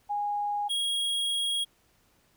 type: tone pair in turn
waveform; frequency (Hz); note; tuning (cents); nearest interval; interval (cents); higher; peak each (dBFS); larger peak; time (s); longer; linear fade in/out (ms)
sine / square; 823 / 3292; G#5 / G#7; -16 / -16; 2 octaves; 2400; second; -27; neither; 0.09-0.69 / 0.69-1.65; second; 20
effects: pink hiss -66 dBFS RMS until 2.36 s